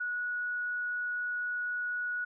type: tone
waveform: sine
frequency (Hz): 1463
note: F#6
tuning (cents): -20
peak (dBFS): -31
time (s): 0-2.25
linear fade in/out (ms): 10
effects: none